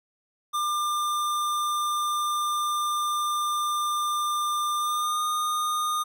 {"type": "tone with pitch glide", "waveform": "square", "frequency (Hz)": [1197, 1225], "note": ["D6", "D#6"], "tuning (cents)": [33, -27], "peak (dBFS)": -25, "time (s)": [0.53, 6.04], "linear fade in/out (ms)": 20, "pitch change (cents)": 40, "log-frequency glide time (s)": [4.78, 5.23], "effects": []}